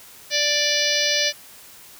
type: harmonic tone with a mistuned harmonic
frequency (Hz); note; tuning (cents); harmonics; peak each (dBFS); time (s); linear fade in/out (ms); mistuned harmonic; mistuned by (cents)
587.3; D5; 0; 1 / 3 / 4 / 5 / 6 / 7 / 8 / 9 / 10; -27 / -27 / -27 / -27 / -27 / -27 / -27 / -27 / -27; 0.3-1.33; 50; 9; -18
effects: white hiss -45 dBFS RMS until 1.99 s